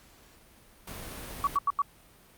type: noise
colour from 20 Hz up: pink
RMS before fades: -41 dBFS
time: 0.87-1.57 s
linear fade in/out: 5 ms
type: tone bursts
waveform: sine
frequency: 1133 Hz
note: C#6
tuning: 37 cents sharp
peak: -22 dBFS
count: 4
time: 1.44-1.819 s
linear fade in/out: 2 ms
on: 31 ms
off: 85 ms
effects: pink hiss -57 dBFS RMS until 2.37 s + Opus 48 kbps